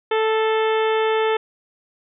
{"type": "harmonic tone with a mistuned harmonic", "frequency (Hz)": 440, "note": "A4", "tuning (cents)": 0, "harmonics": [1, 2, 3, 4, 5, 6, 7, 8], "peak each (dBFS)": [-18, -24, -28, -30, -32, -34, -35, -36], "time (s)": [0.11, 1.37], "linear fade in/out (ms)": 5, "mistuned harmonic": 5, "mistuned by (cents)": -24, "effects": []}